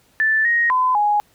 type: tone with pitch steps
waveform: sine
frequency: 1760 / 1874 / 1016 / 831 Hz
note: A6 / A#6 / B5 / G#5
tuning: 0 / +9 / +49 / +1 cents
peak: -14 dBFS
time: 0.2-1.2 s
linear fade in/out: 0 ms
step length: 250 ms
effects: pink hiss -57 dBFS RMS until 1.34 s + high-pass 60 Hz 12 dB/octave